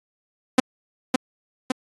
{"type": "tone with echo", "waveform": "sawtooth", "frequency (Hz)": 256.6, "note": "C4", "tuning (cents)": -34, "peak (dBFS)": -7, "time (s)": [0.58, 0.6], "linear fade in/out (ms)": 5, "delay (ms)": 560, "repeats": 2, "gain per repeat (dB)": -4, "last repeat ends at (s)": 1.72, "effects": ["low-pass 12000 Hz 12 dB/octave", "AAC 32 kbps"]}